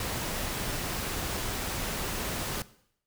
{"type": "noise", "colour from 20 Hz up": "pink", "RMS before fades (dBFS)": -33, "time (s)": [0, 2.62], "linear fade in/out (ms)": 2, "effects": ["noise-tail reverb RT60 0.7 s tail -18 dB re dry"]}